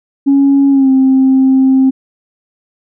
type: tone with pitch glide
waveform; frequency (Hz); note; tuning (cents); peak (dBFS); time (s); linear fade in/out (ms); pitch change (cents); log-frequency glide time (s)
sine; 277.2 to 264.4; C#4 to C4; 0 to +18; -4; 0.26-1.91; 20; -82; 0.7-0.9
effects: tanh soft clip ceiling -2 dBFS